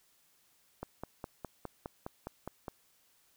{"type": "click train", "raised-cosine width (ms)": 1, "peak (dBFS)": -25, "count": 10, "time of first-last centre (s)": [0.83, 2.682], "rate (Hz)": 4.86, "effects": ["white hiss -69 dBFS RMS until 3.36 s"]}